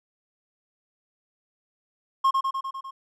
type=tone with echo; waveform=triangle; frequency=1074 Hz; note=C6; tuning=45 cents sharp; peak=-15 dBFS; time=2.24-2.31 s; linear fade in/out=10 ms; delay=100 ms; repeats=6; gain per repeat=-3 dB; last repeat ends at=2.91 s; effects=none